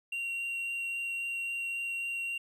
triangle tone with vibrato, 2755 Hz, F7, 24 cents flat, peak -31 dBFS, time 0.12-2.38 s, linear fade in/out 5 ms, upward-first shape triangle, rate 3.7 Hz, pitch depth 8 cents each way, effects none

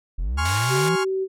triangle linear sweep, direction up, 36.78 to 174.61 Hz, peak -20 dBFS, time 0.18-0.96 s, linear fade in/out 10 ms
35% pulse chord, Db major seventh, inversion second, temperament equal, 830.6 / 1046.5 / 1108.7 / 1396.9 Hz, Ab5 / C6 / Db6 / F6, 0 / 0 / 0 / 0 cents, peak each -27 / -30 / -28 / -25 dBFS, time 0.37-1.05 s, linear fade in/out 20 ms
white high-pass noise, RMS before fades -27 dBFS, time 0.45-0.89 s, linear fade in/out 5 ms, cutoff 410 Hz, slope 96 dB/octave
sine tone, 381.5 Hz, G4, 47 cents flat, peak -21 dBFS, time 0.69-1.28 s, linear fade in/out 50 ms
effects low-pass 9000 Hz 12 dB/octave

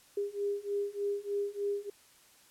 sine beating tone pair, 403.2 / 406.5 Hz, G4 / G#4, +49 / -37 cents, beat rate 3.3 Hz, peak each -35 / -34 dBFS, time 0.17-1.9 s, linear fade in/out 5 ms, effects white hiss -61 dBFS RMS until 2.5 s + low-pass 12000 Hz 12 dB/octave

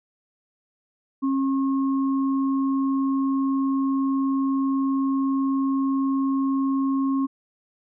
sine tone pair together, 270.8 / 1083 Hz, C#4 / C#6, -40 / -41 cents, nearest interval 2 octaves, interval 2399 cents, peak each -20 / -32 dBFS, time 1.22-7.27 s, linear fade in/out 20 ms, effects none

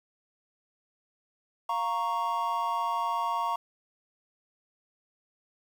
triangle chord, Bb minor, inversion second, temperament equal, 698.5 / 932.3 / 1108.7 Hz, F5 / Bb5 / Db6, 0 / 0 / 0 cents, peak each -33 / -28 / -29 dBFS, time 1.69-3.56 s, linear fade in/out 5 ms, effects 9-bit

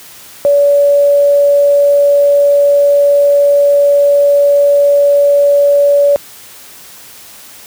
sine tone, 571 Hz, D5, 49 cents flat, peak -5 dBFS, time 0.45-6.16 s, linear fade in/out 0 ms, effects white hiss -35 dBFS RMS until 7.66 s + high-pass 60 Hz 12 dB/octave

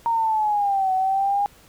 sine linear two-way sweep, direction down then up, 932.3 to 749 to 816 Hz, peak -18 dBFS, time 0.06-1.46 s, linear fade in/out 0 ms, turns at 0.93 s, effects pink hiss -52 dBFS RMS until 1.68 s

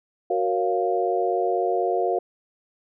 sine chord, Gb major seventh, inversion none, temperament equal, 370 / 466.2 / 554.4 / 698.5 Hz, Gb4 / Bb4 / Db5 / F5, 0 / 0 / 0 / 0 cents, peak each -25 / -26 / -30 / -24 dBFS, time 0.3-2.19 s, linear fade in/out 5 ms, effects none

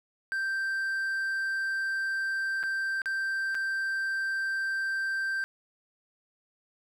triangle tone with dropouts, 1568 Hz, G6, in tune, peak -26 dBFS, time 0.32-5.44 s, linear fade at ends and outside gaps 0 ms, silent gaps 2.63-2.636 / 3.018-3.058 / 3.546-3.551 s, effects none

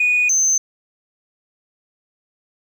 sine tone pair in turn, 2468 / 6219 Hz, D#7 / G8, -15 / -15 cents, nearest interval octave + major third, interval 1600 cents, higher second, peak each -12 dBFS, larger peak neither, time 0-0.29 / 0.29-0.58 s, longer neither, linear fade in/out 5 ms, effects tanh soft clip ceiling -10 dBFS + 8-bit

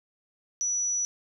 sine tone, 5900 Hz, F#8, 6 cents flat, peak -25 dBFS, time 0.61-1.05 s, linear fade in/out 0 ms, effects none

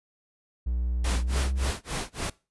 triangle tone with pitch glide, 60.5 to 65.6 Hz, B1 to C2, -35 to +5 cents, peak -23 dBFS, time 0.66-1.71 s, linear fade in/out 10 ms, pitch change +140 cents, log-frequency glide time 1.23-1.35 s
pink noise with tremolo, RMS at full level -30 dBFS, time 1.04-2.3 s, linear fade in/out 5 ms, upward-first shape sine, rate 3.5 Hz, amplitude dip 100%
effects noise-tail reverb RT60 0.3 s tail -22 dB re dry + resampled to 24000 Hz

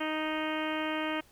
harmonic tone, 311.1 Hz, D#4, in tune, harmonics 1 / 2 / 3 / 4 / 5 / 6 / 7 / 8 / 9 / 10, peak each -34 / -37 / -39 / -40 / -41 / -42 / -42 / -43 / -44 / -44 dBFS, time 0-1.21 s, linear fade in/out 10 ms, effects pink hiss -61 dBFS RMS until 1.31 s

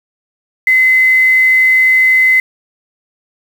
sine tone with quantisation, 2043 Hz, C7, 42 cents flat, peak -6 dBFS, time 0.67-2.4 s, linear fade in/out 2 ms, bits 5, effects none

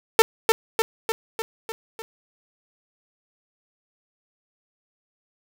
sawtooth tone with echo, 447.4 Hz, A4, 29 cents sharp, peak -6 dBFS, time 0.19-0.22 s, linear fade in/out 0 ms, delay 300 ms, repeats 6, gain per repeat -4 dB, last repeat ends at 2.02 s, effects none

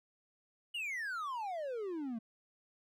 triangle exponential sweep, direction down, 2960 to 216.8 Hz, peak -35 dBFS, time 0.74-2.19 s, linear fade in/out 10 ms, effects none

